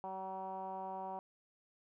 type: tone with low-pass filter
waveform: 10% pulse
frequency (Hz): 190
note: F#3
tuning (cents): +46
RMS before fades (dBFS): -43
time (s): 0.04-1.19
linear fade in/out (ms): 0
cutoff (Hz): 860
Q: 7.3
effects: none